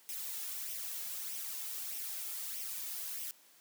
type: noise with flanger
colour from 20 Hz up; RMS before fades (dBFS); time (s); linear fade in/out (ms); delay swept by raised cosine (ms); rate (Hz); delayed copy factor
blue; -41; 0.09-3.31; 0; 0.34 to 2.34; 1.6; +0.55
effects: white hiss -63 dBFS RMS until 3.6 s + high-pass 200 Hz 12 dB/octave